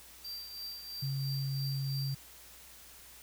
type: tone with tremolo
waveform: square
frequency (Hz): 4699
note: D8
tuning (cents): 0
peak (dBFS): -39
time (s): 0.24-2.15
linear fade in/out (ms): 10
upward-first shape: triangle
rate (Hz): 3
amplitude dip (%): 60
type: tone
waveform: sine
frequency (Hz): 136.1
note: C#3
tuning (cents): -31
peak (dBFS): -32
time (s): 1.02-2.15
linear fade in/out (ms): 10
effects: added 60 Hz sine -63 dBFS peak until 3.22 s + white hiss -54 dBFS RMS until 3.22 s